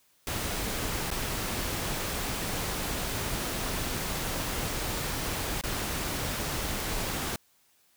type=noise with dropouts; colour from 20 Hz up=pink; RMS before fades=-32 dBFS; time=0.27-7.36 s; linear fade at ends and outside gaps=1 ms; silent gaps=1.104-1.113 / 5.612-5.637 s; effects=white hiss -66 dBFS RMS until 7.96 s